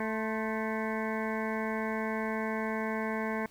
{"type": "harmonic tone with a mistuned harmonic", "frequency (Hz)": 220, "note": "A3", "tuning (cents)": 0, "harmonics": [1, 2, 3, 4, 5, 7, 8, 9, 10], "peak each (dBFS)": [-34, -37, -39, -40, -41, -42, -43, -44, -44], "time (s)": [0, 3.46], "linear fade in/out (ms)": 2, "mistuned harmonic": 5, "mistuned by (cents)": -52, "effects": ["pink hiss -59 dBFS RMS until 3.5 s"]}